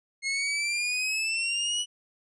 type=exponential sweep; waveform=sawtooth; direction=up; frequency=2152 to 2960 Hz; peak=-23 dBFS; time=0.22-1.86 s; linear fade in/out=50 ms; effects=resampled to 22050 Hz